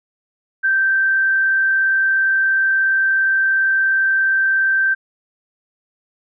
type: tone with frequency modulation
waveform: sine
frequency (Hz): 1562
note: G6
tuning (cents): -7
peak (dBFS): -13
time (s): 0.63-4.95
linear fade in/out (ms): 20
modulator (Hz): 37.1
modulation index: 0.32
effects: none